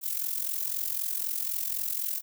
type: noise with amplitude modulation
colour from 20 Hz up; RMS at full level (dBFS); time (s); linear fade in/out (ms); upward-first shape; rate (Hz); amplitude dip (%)
violet; -28; 0.01-2.22; 50; sine; 43.9; 75
effects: none